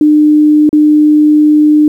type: tone with dropouts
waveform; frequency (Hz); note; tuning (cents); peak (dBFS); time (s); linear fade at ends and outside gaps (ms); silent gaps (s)
sine; 301.5; D4; +46; -3; 0.01-1.88; 2; 0.692-0.729
effects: 7-bit